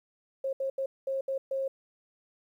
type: tone bursts at uneven times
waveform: sine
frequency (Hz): 538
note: C5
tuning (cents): +48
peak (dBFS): -28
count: 6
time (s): 0.44-0.53 / 0.6-0.7 / 0.78-0.86 / 1.07-1.21 / 1.28-1.38 / 1.51-1.68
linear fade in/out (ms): 5
effects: 11-bit